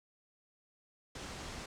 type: low-pass noise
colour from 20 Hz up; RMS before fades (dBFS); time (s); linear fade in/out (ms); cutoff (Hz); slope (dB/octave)
pink; -45; 1.15-1.66; 5; 8000; 24
effects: none